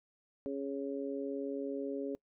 harmonic tone, 138.59 Hz, C#3, in tune, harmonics 2 / 3 / 4, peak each -38 / -39 / -42 dBFS, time 0.46-2.15 s, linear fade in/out 0 ms, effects noise-tail reverb RT60 0.1 s tail -24 dB re dry

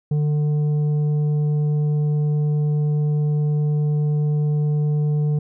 sine tone with tanh clipping, 149.2 Hz, D3, 28 cents sharp, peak -18 dBFS, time 0.11-5.39 s, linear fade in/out 5 ms, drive 6 dB, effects none

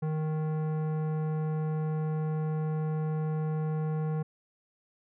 sine tone with tanh clipping, 155.56 Hz, D#3, in tune, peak -30 dBFS, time 0.02-4.23 s, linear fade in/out 10 ms, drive 15 dB, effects none

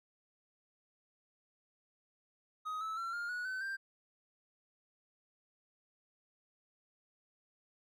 triangle tone with pitch steps, 1257 / 1305.8 / 1356.6 / 1409.3 / 1464.1 / 1521 / 1580.1 Hz, D#6 / E6 / E6 / F6 / F#6 / F#6 / G6, +17 / -17 / +49 / +15 / -19 / +47 / +13 cents, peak -35 dBFS, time 2.65-3.77 s, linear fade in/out 20 ms, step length 160 ms, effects none

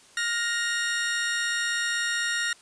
sawtooth tone pair together, 1417.5 / 1864.7 Hz, F6 / A#6, +25 / 0 cents, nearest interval perfect fourth, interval 475 cents, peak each -26 / -23 dBFS, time 0.17-2.53 s, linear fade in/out 2 ms, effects white hiss -54 dBFS RMS until 2.61 s + resampled to 22050 Hz

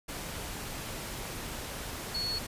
sine tone in noise, 4373 Hz, C#8, 24 cents flat, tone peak -31 dBFS, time 2.14-2.39 s, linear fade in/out 10 ms, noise pink, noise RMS -39 dBFS, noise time 0.08-2.47 s, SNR +5 dB, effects resampled to 32000 Hz

